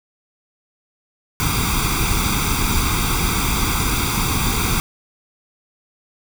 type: noise with comb filter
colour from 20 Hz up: pink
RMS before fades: -19 dBFS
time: 1.4-4.8 s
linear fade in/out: 0 ms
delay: 0.84 ms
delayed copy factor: +0.9
effects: none